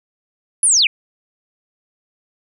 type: linear sweep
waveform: sine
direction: down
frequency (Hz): 10470 to 2217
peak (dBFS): -10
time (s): 0.63-0.87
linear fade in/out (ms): 2
effects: none